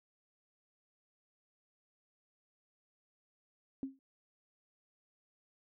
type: tone with exponential decay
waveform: sine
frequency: 268.4 Hz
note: C4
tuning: 44 cents sharp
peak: -32 dBFS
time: 3.83-3.99 s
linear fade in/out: 1 ms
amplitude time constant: 34 ms
effects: none